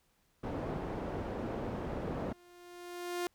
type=low-pass noise; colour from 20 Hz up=white; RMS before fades=-38 dBFS; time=0.43-2.33 s; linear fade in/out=10 ms; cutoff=530 Hz; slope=12 dB/octave
type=tone with exponential growth; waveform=sawtooth; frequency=352.2 Hz; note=F4; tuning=15 cents sharp; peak=-28 dBFS; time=1.98-3.27 s; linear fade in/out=0 ms; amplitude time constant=280 ms
effects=pink hiss -73 dBFS RMS until 3.34 s